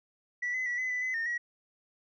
sine tone with pitch steps, 1957 / 2025 / 1945 / 2023 / 1991 / 2025 / 1828 / 1913 Hz, B6 / B6 / B6 / B6 / B6 / B6 / A#6 / A#6, -16 / +43 / -27 / +41 / +14 / +43 / -34 / +44 cents, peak -28 dBFS, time 0.42-1.38 s, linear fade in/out 10 ms, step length 120 ms, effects tanh soft clip ceiling -27 dBFS

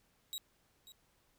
sawtooth tone with echo, 3830 Hz, A#7, 46 cents sharp, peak -36 dBFS, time 0.33-0.38 s, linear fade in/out 0 ms, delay 540 ms, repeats 1, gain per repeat -14 dB, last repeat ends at 0.92 s, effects pink hiss -73 dBFS RMS until 1.38 s

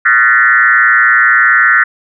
sine tone with frequency modulation, 1628 Hz, G#6, 35 cents flat, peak -5 dBFS, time 0.05-1.84 s, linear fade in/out 10 ms, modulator 121 Hz, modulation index 2.5, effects none

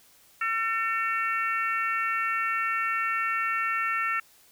harmonic tone, 450 Hz, A4, 39 cents sharp, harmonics 3 / 4 / 5 / 6, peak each -28 / -30 / -32 / -34 dBFS, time 0.41-4.2 s, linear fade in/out 5 ms, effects white hiss -58 dBFS RMS until 4.51 s

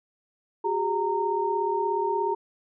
sine tone cluster, 371.5 / 408.3 / 923 Hz, F#4 / G#4 / A#5, +7 / -29 / -17 cents, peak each -29 / -28 / -26 dBFS, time 0.64-2.35 s, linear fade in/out 10 ms, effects none

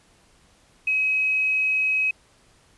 sine tone with quantisation, 2545 Hz, D#7, 39 cents sharp, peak -19 dBFS, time 0.87-2.11 s, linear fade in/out 5 ms, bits 8, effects pink hiss -58 dBFS RMS until 2.77 s + resampled to 24000 Hz

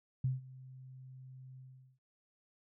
sine tone with ADSR envelope, 130 Hz, C3, 11 cents flat, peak -28 dBFS, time 0.24-1.99 s, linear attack 5 ms, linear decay 160 ms, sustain -21 dB, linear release 410 ms, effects none

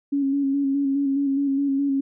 sine tone with vibrato, 277.2 Hz, C#4, in tune, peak -19 dBFS, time 0.12-2.01 s, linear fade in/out 10 ms, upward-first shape square, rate 4.8 Hz, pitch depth 28 cents each way, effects none

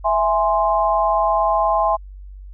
sine chord, E augmented, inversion none, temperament equal, 659.3 / 830.6 / 1046.5 Hz, E5 / G#5 / B#5, 0 / 0 / 0 cents, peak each -19 dBFS, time 0.04-1.97 s, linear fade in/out 20 ms, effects added 48 Hz sine -34 dBFS peak until 2.53 s

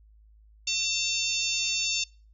harmonic tone with a mistuned harmonic, 901 Hz, A5, 41 cents sharp, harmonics 3 / 4 / 5 / 6 / 7 / 8, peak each -31 / -32 / -33 / -34 / -34 / -35 dBFS, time 0.67-2.04 s, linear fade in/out 5 ms, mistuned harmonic 8, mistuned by -41 cents, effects noise-tail reverb RT60 0.4 s tail -26 dB re dry + added 53 Hz sine -53 dBFS peak until 2.33 s

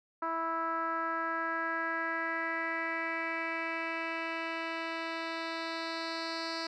10% pulse tone with low-pass filter sweep, 328.5 Hz, E4, 6 cents flat, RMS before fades -35 dBFS, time 0.22-6.67 s, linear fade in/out 5 ms, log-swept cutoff 1200 to 4600 Hz, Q 3.6, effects none

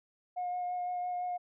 sine tone with vibrato, 718 Hz, F5, 48 cents sharp, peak -31 dBFS, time 0.36-1.38 s, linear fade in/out 20 ms, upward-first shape sine, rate 5.9 Hz, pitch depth 12 cents each way, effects tanh soft clip ceiling -29 dBFS

